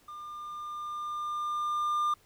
triangle tone with level ramp, 1200 Hz, D6, 37 cents sharp, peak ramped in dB -39 to -23 dBFS, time 0.08-2.14 s, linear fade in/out 5 ms, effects pink hiss -63 dBFS RMS until 2.25 s

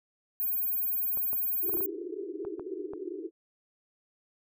sine tone, 15290 Hz, A#9, 43 cents sharp, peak -27 dBFS, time 0.4-1.86 s, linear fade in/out 0 ms
clicks, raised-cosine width 1 ms, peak -30 dBFS, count 9, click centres 1.173 / 1.331 / 1.695 / 1.74 / 1.771 / 1.807 / 2.45 / 2.596 / 2.935 s
pink band-pass noise, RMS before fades -38 dBFS, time 1.62-3.31 s, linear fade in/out 50 ms, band 320 to 420 Hz, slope 96 dB/octave
effects none

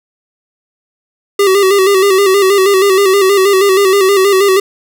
square tone with vibrato, 390 Hz, G4, 9 cents flat, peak -7 dBFS, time 1.39-4.6 s, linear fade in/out 5 ms, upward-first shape square, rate 6.3 Hz, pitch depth 55 cents each way, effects none

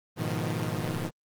sawtooth chord, F half-diminished seventh, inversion first, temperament equal with one note detuned, 106.13 / 123.47 / 155.56 / 174.61 Hz, Ab2 / Cb3 / Eb3 / F3, +38 / 0 / 0 / 0 cents, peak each -30 / -30 / -29 / -31 dBFS, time 0.16-1.11 s, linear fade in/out 50 ms, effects Opus 24 kbps

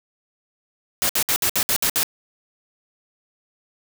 white noise bursts, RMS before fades -20 dBFS, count 8, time 1.02-2.031 s, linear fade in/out 0 ms, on 73 ms, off 61 ms, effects none

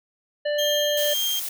harmonic tone, 590 Hz, D5, 8 cents sharp, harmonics 1 / 3 / 5 / 7, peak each -22 / -32 / -36 / -39 dBFS, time 0.45-1.14 s, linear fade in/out 10 ms
35% pulse tone with tremolo, 3200 Hz, G7, 35 cents sharp, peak -21 dBFS, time 0.58-1.4 s, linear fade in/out 10 ms, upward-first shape sine, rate 1.9 Hz, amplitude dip 30%
blue noise, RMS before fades -30 dBFS, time 0.97-1.49 s, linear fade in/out 5 ms
effects none

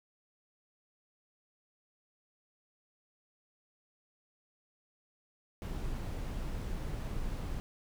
brown noise, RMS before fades -37 dBFS, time 5.62-7.6 s, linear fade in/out 0 ms, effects none

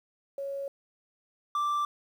sine / triangle tone pair in turn, 554.4 / 1174.7 Hz, C#5 / D6, 0 / 0 cents, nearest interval octave + minor second, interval 1300 cents, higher second, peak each -32 / -24 dBFS, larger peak second, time 0.38-0.68 / 1.55-1.85 s, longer neither, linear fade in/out 2 ms, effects 10-bit

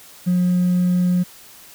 triangle tone with hard clipping, 179.4 Hz, F3, 47 cents sharp, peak -14 dBFS, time 0.26-1.24 s, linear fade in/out 20 ms, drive 2 dB, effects white hiss -44 dBFS RMS until 1.74 s

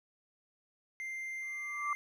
triangle tone, 2093 Hz, C7, in tune, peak -36 dBFS, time 1-1.95 s, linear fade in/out 0 ms
sine tone with exponential growth, 1169 Hz, D6, 8 cents flat, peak -29 dBFS, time 1.42-1.93 s, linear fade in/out 2 ms, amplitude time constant 110 ms
effects none

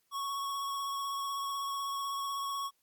square tone with vibrato, 1108.7 Hz, C#6, in tune, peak -34 dBFS, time 0.11-2.71 s, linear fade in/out 50 ms, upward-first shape triangle, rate 16 Hz, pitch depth 23 cents each way, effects white hiss -75 dBFS RMS until 2.82 s + MP3 96 kbps

